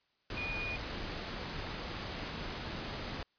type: tone in noise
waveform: sine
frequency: 2452 Hz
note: D#7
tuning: 26 cents flat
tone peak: -37 dBFS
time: 0.37-0.76 s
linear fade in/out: 2 ms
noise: pink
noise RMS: -40 dBFS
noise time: 0.3-3.23 s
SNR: 0 dB
effects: white hiss -75 dBFS RMS until 3.38 s + resampled to 11025 Hz